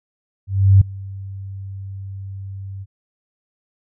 sine tone with ADSR envelope, 97.3 Hz, G2, 12 cents flat, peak -5 dBFS, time 0.47-2.86 s, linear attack 340 ms, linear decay 7 ms, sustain -23 dB, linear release 40 ms, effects none

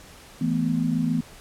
sine chord, E suspended fourth, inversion none, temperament equal, 164.81 / 220 / 246.9 Hz, E3 / A3 / B3, 0 / 0 / 0 cents, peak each -25 / -27 / -24 dBFS, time 0.41-1.21 s, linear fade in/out 5 ms, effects pink hiss -47 dBFS RMS until 1.4 s + low-pass 12000 Hz 12 dB/octave

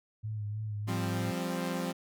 sine tone with vibrato, 106.2 Hz, G#2, 39 cents sharp, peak -33 dBFS, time 0.23-1.32 s, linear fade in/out 20 ms, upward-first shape sine, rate 3.2 Hz, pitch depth 43 cents each way
sawtooth chord, F suspended second, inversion none, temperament equal with one note detuned, 174.61 / 198.28 / 261.6 Hz, F3 / G3 / C4, 0 / +20 / 0 cents, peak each -31 / -34 / -33 dBFS, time 0.87-1.93 s, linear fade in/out 20 ms
effects none

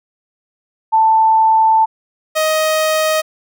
sine / sawtooth tone pair in turn, 885 / 626.9 Hz, A5 / D#5, +10 / +13 cents, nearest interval tritone, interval 597 cents, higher first, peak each -8 / -9 dBFS, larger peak first, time 0.92-1.86 / 2.35-3.22 s, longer first, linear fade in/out 20 ms, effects none

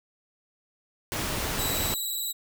pink noise, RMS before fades -30 dBFS, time 1.12-1.94 s, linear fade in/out 0 ms
5% pulse tone with vibrato, 3920 Hz, B7, 14 cents flat, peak -22 dBFS, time 1.58-2.33 s, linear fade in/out 20 ms, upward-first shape sine, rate 20 Hz, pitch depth 46 cents each way
effects none

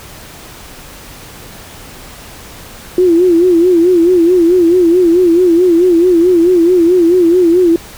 sine tone with vibrato, 349.2 Hz, F4, in tune, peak -5 dBFS, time 2.98-7.76 s, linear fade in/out 2 ms, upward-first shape sine, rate 4.6 Hz, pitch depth 100 cents each way, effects pink hiss -33 dBFS RMS until 7.97 s

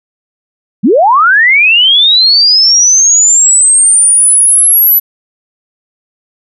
sine linear sweep, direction up, 164.7 to 12000 Hz, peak -3 dBFS, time 0.83-5 s, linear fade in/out 20 ms, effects none

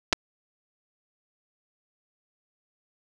clicks, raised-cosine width 0.2 ms, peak -4 dBFS, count 2, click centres 0.127 / 0.13 s, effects none

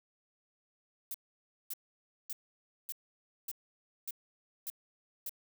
violet noise bursts, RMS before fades -39 dBFS, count 8, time 1.11-5.294 s, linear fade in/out 2 ms, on 33 ms, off 560 ms, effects none

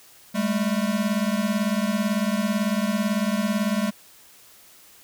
square beating tone pair, 200 / 218 Hz, G3 / A3, +35 / -16 cents, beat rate 18 Hz, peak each -25 dBFS, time 0.34-3.91 s, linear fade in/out 20 ms, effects white hiss -51 dBFS RMS until 5.03 s

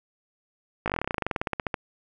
slowing click train, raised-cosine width 0.5 ms, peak -11 dBFS, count 23, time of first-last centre 0.86-1.742 s, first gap 18 ms, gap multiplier 1.07, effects none

